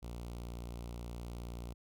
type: tone with notch filter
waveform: sawtooth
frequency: 59 Hz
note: A#1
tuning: 22 cents sharp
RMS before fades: -44 dBFS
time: 0.02-1.74 s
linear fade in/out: 20 ms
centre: 1700 Hz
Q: 1.4
effects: none